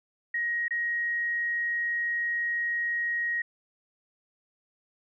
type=tone with dropouts; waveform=sine; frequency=1886 Hz; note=A#6; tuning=20 cents sharp; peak=-26 dBFS; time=0.34-3.42 s; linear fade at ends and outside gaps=5 ms; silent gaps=0.682-0.707 s; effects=none